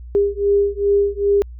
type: beating tone pair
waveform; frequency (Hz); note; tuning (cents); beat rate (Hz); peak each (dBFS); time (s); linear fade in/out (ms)
sine; 402.1 / 404.6; G4 / G#4; +44 / -45; 2.5; -17; 0.15-1.42; 0
effects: added 60 Hz sine -32 dBFS peak until 1.59 s